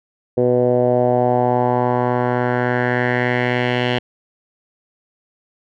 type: tone with low-pass filter sweep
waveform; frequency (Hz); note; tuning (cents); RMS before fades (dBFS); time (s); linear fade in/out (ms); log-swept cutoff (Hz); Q
10% pulse; 123.47; B2; 0; -17; 0.37-3.99; 10; 470 to 2900; 3.1
effects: none